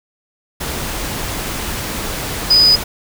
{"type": "tone in noise", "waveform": "sine", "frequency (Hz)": 4978, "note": "D#8", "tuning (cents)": 0, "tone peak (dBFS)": -7, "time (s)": [2.5, 2.76], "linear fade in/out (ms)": 10, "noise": "pink", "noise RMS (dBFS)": -23, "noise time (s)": [0.6, 2.84], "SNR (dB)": 13, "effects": []}